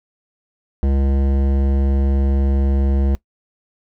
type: tone with hard clipping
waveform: sine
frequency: 68.3 Hz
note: C#2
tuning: 25 cents flat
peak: -16 dBFS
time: 0.83-3.15 s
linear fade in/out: 0 ms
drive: 15 dB
effects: noise-tail reverb RT60 0.1 s tail -21 dB re dry